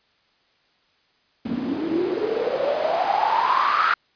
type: noise with band-pass filter sweep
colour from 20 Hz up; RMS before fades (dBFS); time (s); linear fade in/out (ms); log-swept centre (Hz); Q
white; -22; 1.45-3.94; 5; 230 to 1400; 9.9
effects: white hiss -63 dBFS RMS until 4.15 s + resampled to 11025 Hz